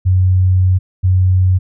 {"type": "tone pair in turn", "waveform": "sine", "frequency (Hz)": [92.5, 92.5], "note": ["F#2", "F#2"], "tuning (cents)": [0, 0], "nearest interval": "unison", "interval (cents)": 0, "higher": "neither", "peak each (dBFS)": -8, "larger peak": "neither", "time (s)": [[0.05, 0.79], [1.03, 1.59]], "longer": "first", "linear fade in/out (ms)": 20, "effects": []}